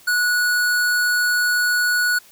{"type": "tone", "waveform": "square", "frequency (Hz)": 1466, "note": "F#6", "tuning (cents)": -16, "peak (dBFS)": -17, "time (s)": [0.07, 2.19], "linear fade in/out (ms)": 10, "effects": ["white hiss -49 dBFS RMS until 2.31 s"]}